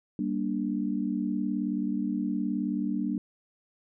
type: chord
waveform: sine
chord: G minor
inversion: none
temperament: just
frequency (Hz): 196 / 235.2 / 294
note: G3 / Bb3 / D4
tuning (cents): 0 / +16 / +2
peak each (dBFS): -31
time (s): 0.19-3.18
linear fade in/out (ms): 2
effects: none